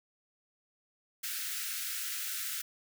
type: high-pass noise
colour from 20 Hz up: white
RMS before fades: -37 dBFS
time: 1.23-2.62 s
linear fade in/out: 10 ms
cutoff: 1300 Hz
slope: 96 dB/octave
effects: none